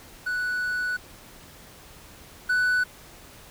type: tone pair in turn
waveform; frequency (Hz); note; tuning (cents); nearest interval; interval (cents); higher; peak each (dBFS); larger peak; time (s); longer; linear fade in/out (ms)
triangle; 1480 / 1489.4; F#6 / F#6; 0 / +11; unison; 11; second; -23 / -18; second; 0.26-0.97 / 2.49-2.84; first; 10
effects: pink hiss -48 dBFS RMS until 3.5 s